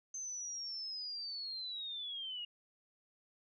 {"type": "linear sweep", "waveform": "sine", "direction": "down", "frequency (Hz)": [6272, 2842], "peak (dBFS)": -40, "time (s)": [0.14, 2.45], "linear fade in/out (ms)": 5, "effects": []}